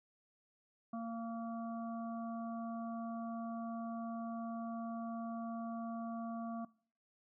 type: harmonic tone with a mistuned harmonic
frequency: 229.3 Hz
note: A#3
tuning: 28 cents flat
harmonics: 1 / 3 / 5 / 6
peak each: -40 / -46 / -49 / -61 dBFS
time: 0.93-6.65 s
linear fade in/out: 5 ms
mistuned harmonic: 6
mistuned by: +15 cents
effects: noise-tail reverb RT60 0.5 s tail -22 dB re dry